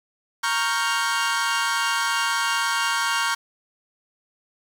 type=chord; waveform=sawtooth; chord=G half-diminished seventh; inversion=first; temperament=equal; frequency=932.3 / 1108.7 / 1396.9 / 1568 Hz; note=Bb5 / Db6 / F6 / G6; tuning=0 / 0 / 0 / 0 cents; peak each=-23 dBFS; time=0.43-3.35 s; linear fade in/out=10 ms; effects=low-pass 10000 Hz 12 dB/octave + 7-bit